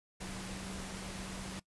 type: tone in noise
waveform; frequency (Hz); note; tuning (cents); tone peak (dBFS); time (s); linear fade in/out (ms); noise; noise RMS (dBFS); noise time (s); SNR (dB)
sine; 190; F#3; +46; -45; 0.2-1.6; 10; pink; -44; 0.2-1.6; -4
effects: noise-tail reverb RT60 0.1 s tail -20 dB re dry + resampled to 24000 Hz